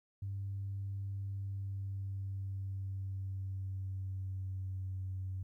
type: tone with pitch glide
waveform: sine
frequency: 98.5 to 94.16 Hz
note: G2 to F#2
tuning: +9 to +31 cents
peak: -36 dBFS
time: 0.22-5.43 s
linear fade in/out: 5 ms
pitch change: -78 cents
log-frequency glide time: 1.27-4.98 s
effects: tanh soft clip ceiling -32 dBFS + 13-bit